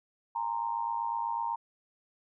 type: tone with amplitude modulation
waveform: sine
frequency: 929 Hz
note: A#5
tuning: 6 cents flat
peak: -26 dBFS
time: 0.35-1.56 s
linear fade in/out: 10 ms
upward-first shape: sine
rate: 108 Hz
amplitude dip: 80%
effects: none